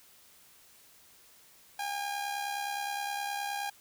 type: tone with amplitude modulation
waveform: sawtooth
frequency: 810 Hz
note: G#5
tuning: 43 cents flat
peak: -27 dBFS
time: 1.79-3.7 s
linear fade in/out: 5 ms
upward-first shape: sine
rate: 69.6 Hz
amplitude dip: 50%
effects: white hiss -59 dBFS RMS until 3.8 s